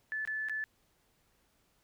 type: tone with dropouts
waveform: sine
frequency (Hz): 1740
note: A6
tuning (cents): -20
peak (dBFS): -33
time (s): 0.12-0.64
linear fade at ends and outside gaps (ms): 0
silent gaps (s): 0.251-0.275 / 0.486-0.496
effects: pink hiss -72 dBFS RMS until 1.83 s